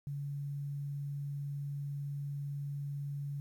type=tone with quantisation; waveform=sine; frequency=142.2 Hz; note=C#3; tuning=45 cents sharp; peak=-36 dBFS; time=0.07-3.4 s; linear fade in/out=0 ms; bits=11; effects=none